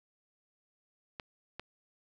clicks, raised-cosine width 0.3 ms, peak -24 dBFS, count 2, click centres 1.198 / 1.596 s, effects none

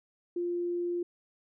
sine tone, 349.2 Hz, F4, in tune, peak -29 dBFS, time 0.36-1.03 s, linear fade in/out 5 ms, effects none

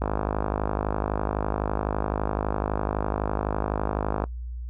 click train, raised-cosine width 1 ms, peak -11 dBFS, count 220, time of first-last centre 0.02-4.24 s, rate 51.9 Hz, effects noise-tail reverb RT60 0.1 s tail -22 dB re dry + added 60 Hz sine -31 dBFS peak until 4.69 s

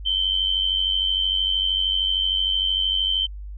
sine tone with amplitude modulation, 3099 Hz, G7, 21 cents flat, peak -16 dBFS, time 0.05-3.27 s, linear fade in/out 20 ms, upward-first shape sine, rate 93.1 Hz, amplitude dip 70%, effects added 50 Hz sine -32 dBFS peak until 3.57 s

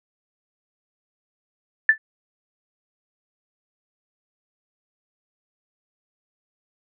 sine tone with exponential decay, 1760 Hz, A6, in tune, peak -6 dBFS, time 1.89-1.98 s, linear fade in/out 2 ms, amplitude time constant 18 ms, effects none

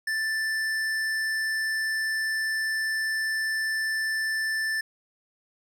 sine tone with hard clipping, 1765 Hz, A6, 5 cents sharp, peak -27 dBFS, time 0.07-4.81 s, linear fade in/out 5 ms, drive 12 dB, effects none

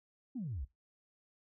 sine exponential sweep, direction down, 280.1 to 56.2 Hz, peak -36 dBFS, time 0.35-0.65 s, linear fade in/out 10 ms, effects noise-tail reverb RT60 0.2 s tail -20 dB re dry + tanh soft clip ceiling -32 dBFS

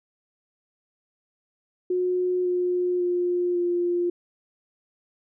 sine tone with pitch steps, 362.8 / 358.6 / 354.5 / 350.4 Hz, F#4 / F4 / F4 / F4, -34 / +46 / +26 / +6 cents, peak -21 dBFS, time 1.9-4.1 s, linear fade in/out 5 ms, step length 550 ms, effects none

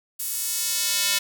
square tone with high-pass filter sweep, 199.6 Hz, G3, 32 cents sharp, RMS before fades -25 dBFS, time 0.19-1.19 s, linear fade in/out 10 ms, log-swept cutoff 11000 to 3000 Hz, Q 0.82, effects none

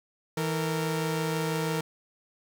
sawtooth tone pair together, 162.03 / 460 Hz, E3 / A#4, -29 / -23 cents, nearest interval octave + tritone, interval 1806 cents, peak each -25 / -27 dBFS, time 0.37-1.81 s, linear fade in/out 5 ms, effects none

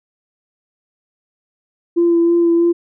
sine tone with vibrato, 340 Hz, F4, 46 cents flat, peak -9 dBFS, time 1.96-2.73 s, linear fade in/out 20 ms, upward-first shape sine, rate 3.1 Hz, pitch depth 16 cents each way, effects tanh soft clip ceiling -6 dBFS

